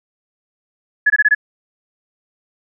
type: tone bursts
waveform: sine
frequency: 1700 Hz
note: G#6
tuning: 40 cents sharp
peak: -8 dBFS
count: 5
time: 1.06-1.349 s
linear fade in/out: 10 ms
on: 41 ms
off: 21 ms
effects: none